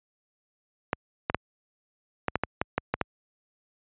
clicks, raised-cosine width 0.5 ms, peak -9 dBFS, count 10, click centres 0.931 / 1.299 / 1.346 / 2.283 / 2.356 / 2.436 / 2.615 / 2.78 / 2.94 / 3.013 s, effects high-pass 60 Hz 12 dB/octave + resampled to 8000 Hz

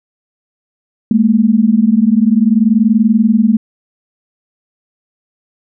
sine tone pair together, 210 / 230.5 Hz, G#3 / A#3, +19 / -19 cents, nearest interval major second, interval 162 cents, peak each -10 dBFS, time 1.11-3.57 s, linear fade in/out 2 ms, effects none

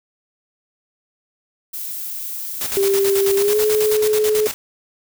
violet noise, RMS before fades -28 dBFS, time 1.73-3.95 s, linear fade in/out 10 ms
white noise with tremolo, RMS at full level -24 dBFS, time 2.61-4.54 s, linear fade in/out 0 ms, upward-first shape square, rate 9.2 Hz, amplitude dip 70%
sine tone with pitch glide, 394.3 to 427.5 Hz, G4 to A4, +10 to -50 cents, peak -14 dBFS, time 2.77-4.47 s, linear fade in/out 0 ms, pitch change +140 cents, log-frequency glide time 3.36-3.59 s
effects none

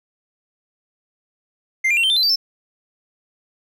triangle tone with pitch steps, 2094 / 2392 / 2731 / 3119 / 3563 / 4069 / 4647 / 5307 Hz, C7 / D7 / F7 / G7 / A7 / C8 / D8 / E8, +1 / +31 / -39 / -9 / +21 / -49 / -19 / +11 cents, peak -13 dBFS, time 1.84-2.36 s, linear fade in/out 10 ms, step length 65 ms, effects none

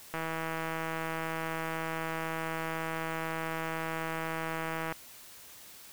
click train, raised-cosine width 0.5 ms, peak -20 dBFS, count 776, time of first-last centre 0.14-4.924 s, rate 162 Hz, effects white hiss -51 dBFS RMS until 5.92 s

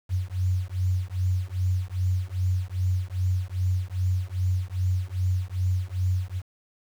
sine beating tone pair, 90.7 / 93.2 Hz, F#2 / F#2, -34 / +13 cents, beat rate 2.5 Hz, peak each -26 dBFS, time 0.09-6.42 s, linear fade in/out 50 ms, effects 8-bit

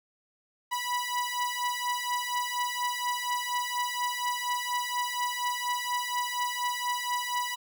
sawtooth beating tone pair, 979 / 983.2 Hz, B5 / B5, -15 / -8 cents, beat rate 4.2 Hz, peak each -28 dBFS, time 0.71-7.56 s, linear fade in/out 20 ms, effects none

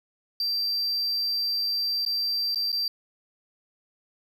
triangle tone with dropouts, 4699 Hz, D8, in tune, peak -23 dBFS, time 0.4-2.88 s, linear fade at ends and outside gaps 2 ms, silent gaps 2.051-2.062 / 2.547-2.557 / 2.719-2.727 s, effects none

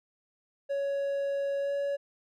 triangle tone with pitch glide, 558 to 563.5 Hz, C#5 to C#5, +11 to +28 cents, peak -26 dBFS, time 0.69-1.97 s, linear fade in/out 20 ms, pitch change +17 cents, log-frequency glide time 1.6-1.73 s, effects none

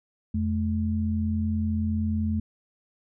sine tone pair together, 85.76 / 216.1 Hz, F2 / A3, -31 / -31 cents, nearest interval octave + major third, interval 1600 cents, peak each -26 dBFS, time 0.34-2.4 s, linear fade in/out 5 ms, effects none

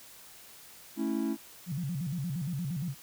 triangle chord, A major, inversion none, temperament equal, 220 / 277.2 / 329.6 Hz, A3 / C#4 / E4, 0 / 0 / 0 cents, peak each -31 dBFS, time 0.96-1.37 s, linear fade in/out 50 ms
sine tone with vibrato, 155.56 Hz, D#3, in tune, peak -31 dBFS, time 1.66-2.95 s, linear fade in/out 50 ms, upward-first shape square, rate 8.6 Hz, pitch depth 220 cents each way
effects white hiss -52 dBFS RMS until 3.02 s

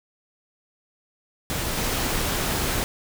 pink noise with level steps, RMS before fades -27 / -25 dBFS, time 1.5-2.84 s, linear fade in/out 0 ms, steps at 1.76 s, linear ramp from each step 10 ms, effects none

